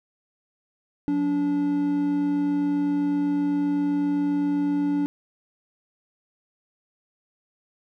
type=tone pair together; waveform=triangle; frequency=181.27 / 289 Hz; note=F#3 / D4; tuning=-35 / -28 cents; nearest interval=minor sixth; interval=807 cents; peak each=-30 / -19 dBFS; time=1.08-5.06 s; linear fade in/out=0 ms; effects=none